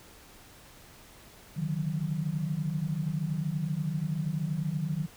sine tone cluster, 142.6 / 155.1 / 183.5 Hz, C#3 / D#3 / F#3, +49 / -5 / -14 cents, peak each -37 / -30 / -34 dBFS, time 1.56-5.07 s, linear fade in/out 20 ms, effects pink hiss -53 dBFS RMS until 5.16 s

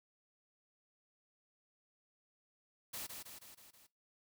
white noise with echo, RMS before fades -44 dBFS, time 2.93-3.07 s, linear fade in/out 10 ms, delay 160 ms, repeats 5, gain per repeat -4 dB, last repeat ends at 3.87 s, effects noise-tail reverb RT60 0.2 s tail -19 dB re dry

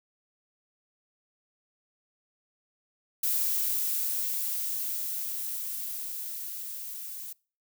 violet noise with level ramp, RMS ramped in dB -27 to -40 dBFS, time 3.23-7.33 s, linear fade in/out 5 ms, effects noise-tail reverb RT60 0.4 s tail -25 dB re dry

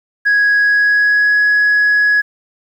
sine tone with pitch glide, 1661.2 to 1677.6 Hz, G#6 to G#6, 0 to +17 cents, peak -7 dBFS, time 0.25-2.22 s, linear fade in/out 20 ms, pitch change +17 cents, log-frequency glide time 0.6-1.4 s, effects tanh soft clip ceiling -7 dBFS + 8-bit

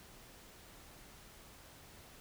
silence, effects pink hiss -57 dBFS RMS until 2.2 s

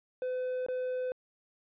triangle tone with dropouts, 507 Hz, B4, 45 cents sharp, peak -29 dBFS, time 0.22-1.12 s, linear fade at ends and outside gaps 1 ms, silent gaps 0.664-0.685 s, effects resampled to 8000 Hz

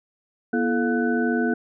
sine tone cluster, 242.2 / 336 / 433.6 / 707 / 1497 Hz, B3 / E4 / A4 / F5 / F#6, -34 / +33 / -25 / +21 / +20 cents, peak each -22 / -27 / -27 / -31 / -28 dBFS, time 0.53-1.54 s, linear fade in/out 5 ms, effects none

